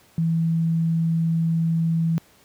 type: tone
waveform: sine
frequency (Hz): 164.4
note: E3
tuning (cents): -4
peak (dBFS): -18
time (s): 0.18-2.18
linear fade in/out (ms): 0
effects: pink hiss -55 dBFS RMS until 2.44 s + high-pass 80 Hz 12 dB/octave